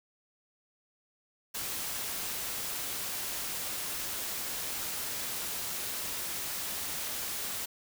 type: noise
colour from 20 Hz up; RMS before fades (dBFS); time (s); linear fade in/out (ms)
white; -36; 1.54-7.66; 10
effects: none